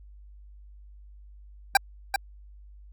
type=tone with echo; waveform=25% pulse; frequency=790 Hz; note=G5; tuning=13 cents sharp; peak=-11 dBFS; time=1.75-1.77 s; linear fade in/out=2 ms; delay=390 ms; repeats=1; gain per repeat=-7 dB; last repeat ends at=2.16 s; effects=added 50 Hz sine -46 dBFS peak until 2.92 s + Opus 48 kbps